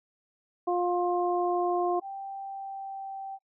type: harmonic tone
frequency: 353.6 Hz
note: F4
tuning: 22 cents sharp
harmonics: 1 / 2 / 3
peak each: -27 / -28 / -34 dBFS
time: 0.67-2 s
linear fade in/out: 10 ms
type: tone with pitch glide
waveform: sine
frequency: 784 to 778.6 Hz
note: G5 to G5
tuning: 0 to -12 cents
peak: -35 dBFS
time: 2.01-3.39 s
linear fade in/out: 50 ms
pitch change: -12 cents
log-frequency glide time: 2.42-3.17 s
effects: noise-tail reverb RT60 0.1 s tail -22 dB re dry